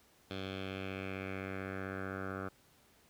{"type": "tone with low-pass filter sweep", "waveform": "10% pulse", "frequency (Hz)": 95.7, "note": "G2", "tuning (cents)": -41, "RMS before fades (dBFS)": -41, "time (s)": [0.3, 2.49], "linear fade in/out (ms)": 10, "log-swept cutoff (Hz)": [3600, 1300], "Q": 3.1, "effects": ["pink hiss -66 dBFS RMS until 3.09 s", "high-pass 60 Hz 12 dB/octave"]}